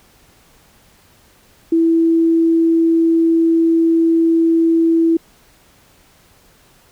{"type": "tone", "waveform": "sine", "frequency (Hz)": 329.6, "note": "E4", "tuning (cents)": 0, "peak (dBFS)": -10, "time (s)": [1.72, 5.17], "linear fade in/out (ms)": 5, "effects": ["pink hiss -51 dBFS RMS until 6.91 s"]}